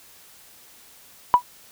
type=tone with exponential decay; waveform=sine; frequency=981 Hz; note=B5; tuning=12 cents flat; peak=-5 dBFS; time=1.34-1.42 s; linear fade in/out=0 ms; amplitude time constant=17 ms; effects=tanh soft clip ceiling -1 dBFS + white hiss -50 dBFS RMS until 1.71 s